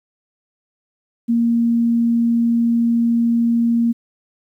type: tone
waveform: sine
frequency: 233.4 Hz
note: A#3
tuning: 2 cents sharp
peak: -13 dBFS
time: 1.28-3.93 s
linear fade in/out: 20 ms
effects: 9-bit